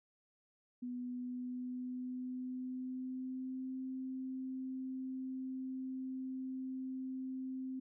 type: tone with pitch glide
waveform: sine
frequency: 246.9 to 260.7 Hz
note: B3 to C4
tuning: 0 to -6 cents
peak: -39 dBFS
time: 0.82-7.8 s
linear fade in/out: 10 ms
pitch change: +94 cents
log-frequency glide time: 0.94-3.79 s
effects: none